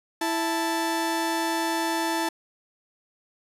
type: tone pair together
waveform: sawtooth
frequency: 330 / 880 Hz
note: E4 / A5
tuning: +2 / 0 cents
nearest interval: octave + perfect fourth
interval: 1698 cents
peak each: -23 dBFS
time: 0.21-2.29 s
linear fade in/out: 5 ms
effects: resampled to 32000 Hz